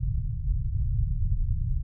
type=low-pass noise; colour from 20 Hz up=pink; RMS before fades=-26 dBFS; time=0-1.83 s; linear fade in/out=20 ms; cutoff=140 Hz; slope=48 dB/octave; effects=none